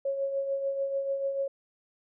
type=tone with tremolo; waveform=sine; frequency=549 Hz; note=C#5; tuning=17 cents flat; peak=-25 dBFS; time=0.05-1.48 s; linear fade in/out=5 ms; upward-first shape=triangle; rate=6.8 Hz; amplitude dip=55%; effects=none